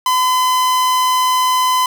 45% pulse tone, 1015 Hz, B5, 47 cents sharp, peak -12 dBFS, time 0.06-1.86 s, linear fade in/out 2 ms, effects none

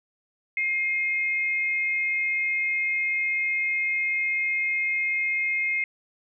sine tone pair together, 2128 / 2531 Hz, C7 / D#7, +29 / +29 cents, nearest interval minor third, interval 300 cents, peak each -23 / -33 dBFS, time 0.57-5.84 s, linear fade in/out 2 ms, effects none

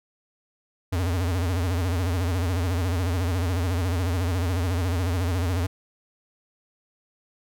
square tone with vibrato, 88.7 Hz, F2, 27 cents sharp, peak -23 dBFS, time 0.92-5.67 s, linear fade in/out 10 ms, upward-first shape sine, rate 14 Hz, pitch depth 130 cents each way, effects none

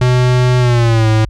square tone with pitch glide, 125.2 to 109.62 Hz, B2 to A2, +24 to -6 cents, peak -9 dBFS, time 0.01-1.25 s, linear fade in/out 5 ms, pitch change -230 cents, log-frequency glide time 0.59-1.08 s, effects added 50 Hz sine -27 dBFS peak until 1.29 s + low-pass 6000 Hz 12 dB/octave

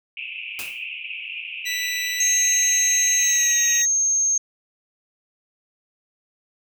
white band-pass noise, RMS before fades -33 dBFS, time 0.17-3.82 s, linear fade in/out 2 ms, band 2400 to 2800 Hz, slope 96 dB/octave
white noise with exponential decay, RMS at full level -30 dBFS, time 0.59-0.86 s, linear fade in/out 0 ms, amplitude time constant 58 ms
20% pulse tone with pitch glide, 1975.5 to 1900.5 Hz, B6 to A#6, 0 to +33 cents, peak -19 dBFS, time 1.65-3.86 s, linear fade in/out 20 ms, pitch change -67 cents, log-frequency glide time 3.18-3.63 s
sine tone, 6410 Hz, G8, 38 cents sharp, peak -17 dBFS, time 2.2-4.38 s, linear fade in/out 5 ms
effects none

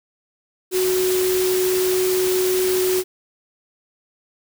sine tone in noise, 370 Hz, F#4, in tune, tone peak -17 dBFS, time 0.71-3.04 s, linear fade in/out 50 ms, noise white, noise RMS -26 dBFS, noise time 0.71-3.04 s, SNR +6 dB, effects none

